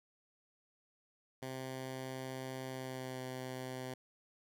10% pulse tone with pitch glide, 130.81 to 128.79 Hz, C3 to C3, 0 to -27 cents, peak -33 dBFS, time 1.42-3.94 s, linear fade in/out 5 ms, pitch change -27 cents, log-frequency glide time 2.68-3.23 s, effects none

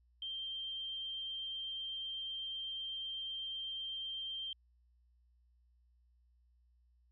sine tone, 3156 Hz, G7, 11 cents sharp, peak -39 dBFS, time 0.22-4.53 s, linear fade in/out 2 ms, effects added 60 Hz sine -67 dBFS peak until 7.11 s

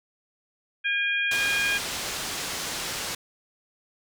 harmonic tone, 812 Hz, G#5, 39 cents flat, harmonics 2 / 3 / 4, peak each -26 / -26 / -32 dBFS, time 0.84-1.79 s, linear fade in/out 20 ms
white low-pass noise, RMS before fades -32 dBFS, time 1.31-3.15 s, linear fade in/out 5 ms, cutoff 6800 Hz, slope 12 dB/octave
effects none

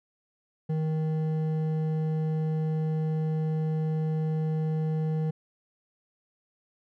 sine tone with hard clipping, 157.1 Hz, D#3, 17 cents sharp, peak -27 dBFS, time 0.69-5.31 s, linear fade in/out 10 ms, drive 8 dB, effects none

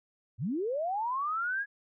sine linear sweep, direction up, 91.3 to 1684 Hz, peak -29 dBFS, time 0.38-1.66 s, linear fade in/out 50 ms, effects none

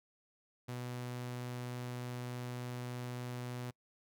sawtooth tone, 123.4 Hz, B2, 1 cent flat, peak -36 dBFS, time 0.68-3.71 s, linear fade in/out 10 ms, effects noise-tail reverb RT60 0.1 s tail -25 dB re dry

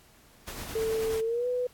pink noise with tremolo, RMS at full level -38 dBFS, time 0.47-1.21 s, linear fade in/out 10 ms, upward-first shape sine, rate 9.3 Hz, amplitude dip 30%
sine tone with pitch glide, 444.7 to 496.3 Hz, A4 to B4, +18 to +8 cents, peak -26 dBFS, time 0.75-1.67 s, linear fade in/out 5 ms, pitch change +190 cents, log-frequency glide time 1.22-1.47 s
effects pink hiss -58 dBFS RMS until 1.73 s + AAC 64 kbps

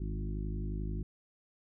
harmonic tone with a mistuned harmonic, 51.4 Hz, G#1, 17 cents flat, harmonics 1 / 2 / 3 / 4 / 5 / 6 / 7, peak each -35 / -42 / -42 / -45 / -49 / -48 / -49 dBFS, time 0-1.03 s, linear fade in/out 5 ms, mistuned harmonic 3, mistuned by +27 cents, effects none

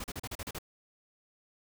pink noise bursts, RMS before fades -39 dBFS, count 8, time 0-0.587 s, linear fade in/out 5 ms, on 41 ms, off 37 ms, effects none

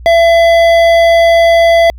sine tone with hard clipping, 672 Hz, E5, 33 cents sharp, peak -6 dBFS, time 0.06-1.9 s, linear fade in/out 0 ms, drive 11 dB, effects added 60 Hz sine -27 dBFS peak until 1.98 s

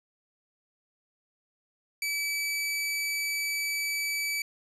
sawtooth tone, 2300 Hz, D7, 37 cents flat, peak -25 dBFS, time 2.02-4.42 s, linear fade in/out 2 ms, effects resampled to 32000 Hz

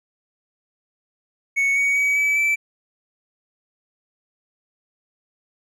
triangle tone with pitch steps, 2217 / 2243 / 2269 / 2295 / 2322 Hz, C#7 / C#7 / C#7 / D7 / D7, 0 / +20 / +40 / -40 / -20 cents, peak -15 dBFS, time 1.56-2.56 s, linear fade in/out 20 ms, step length 200 ms, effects none

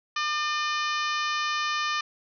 harmonic tone with a mistuned harmonic, 600 Hz, D5, 37 cents sharp, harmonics 2 / 3 / 4 / 5 / 6 / 7 / 8 / 9 / 10, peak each -28 / -32 / -34 / -36 / -38 / -39 / -40 / -41 / -42 dBFS, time 0.16-2.01 s, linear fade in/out 5 ms, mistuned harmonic 4, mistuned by +31 cents, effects none

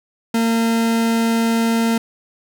40% pulse tone, 228.4 Hz, A#3, 35 cents flat, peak -14 dBFS, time 0.34-1.98 s, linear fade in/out 5 ms, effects none

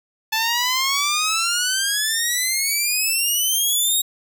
10% pulse exponential sweep, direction up, 870 to 3800 Hz, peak -10 dBFS, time 0.32-4.02 s, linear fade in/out 10 ms, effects none

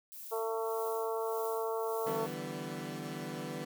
violet noise with tremolo, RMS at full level -46 dBFS, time 0.12-2.34 s, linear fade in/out 0 ms, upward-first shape sine, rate 1.7 Hz, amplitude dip 55%
harmonic tone, 224.5 Hz, A3, 35 cents sharp, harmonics 2 / 3 / 4 / 5 / 6, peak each -34 / -40 / -40 / -42 / -48 dBFS, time 0.31-2.27 s, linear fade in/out 20 ms
20% pulse chord, E minor seventh, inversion third, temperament equal with one note detuned, 146.83 / 164.81 / 193.75 / 246.9 Hz, D3 / E3 / G3 / B3, 0 / 0 / -20 / 0 cents, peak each -39 / -39 / -40 / -38 dBFS, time 2.06-3.65 s, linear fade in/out 10 ms
effects none

